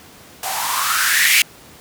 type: noise with band-pass filter sweep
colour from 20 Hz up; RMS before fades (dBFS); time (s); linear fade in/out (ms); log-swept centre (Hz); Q
violet; -17; 0.43-1.42; 2; 700 to 2400; 6.3
effects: pink hiss -43 dBFS RMS until 1.8 s + high-pass 80 Hz 12 dB/octave